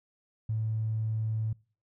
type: tone with tanh clipping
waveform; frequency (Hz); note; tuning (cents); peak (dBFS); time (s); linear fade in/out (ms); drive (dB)
triangle; 110; A2; 0; -27; 0.49-1.53; 5; 2
effects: noise-tail reverb RT60 0.4 s tail -25 dB re dry